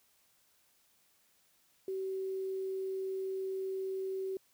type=tone with quantisation; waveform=sine; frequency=381.9 Hz; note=G4; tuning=45 cents flat; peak=-34 dBFS; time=1.88-4.37 s; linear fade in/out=2 ms; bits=10; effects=white hiss -70 dBFS RMS until 4.53 s